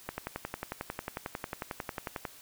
click train, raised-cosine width 0.5 ms, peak -19 dBFS, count 25, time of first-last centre 0.09-2.252 s, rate 11.1 Hz, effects white hiss -53 dBFS RMS until 2.41 s

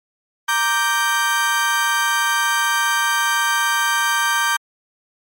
35% pulse chord, G minor, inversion first, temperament equal, 932.3 / 1174.7 / 1568 Hz, Bb5 / D6 / G6, 0 / 0 / 0 cents, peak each -21 / -20 / -17 dBFS, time 0.48-4.57 s, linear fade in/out 10 ms, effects MP3 64 kbps

